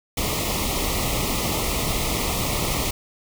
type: band-stop noise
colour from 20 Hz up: pink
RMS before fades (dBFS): -24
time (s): 0.17-2.91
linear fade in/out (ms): 5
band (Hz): 1300 to 1900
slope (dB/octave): 96
effects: none